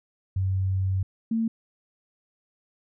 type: tone pair in turn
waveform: sine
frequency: 95 / 225.9 Hz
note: F#2 / A3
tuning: +46 / +46 cents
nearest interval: octave + minor third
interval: 1500 cents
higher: second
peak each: -22 dBFS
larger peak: neither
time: 0.36-1.03 / 1.31-1.48 s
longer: first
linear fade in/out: 5 ms
effects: none